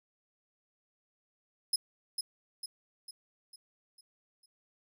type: tone with echo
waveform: 25% pulse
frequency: 5100 Hz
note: D#8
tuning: 42 cents sharp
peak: -21 dBFS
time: 1.73-1.76 s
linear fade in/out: 5 ms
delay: 450 ms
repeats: 6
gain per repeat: -6 dB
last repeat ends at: 4.46 s
effects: none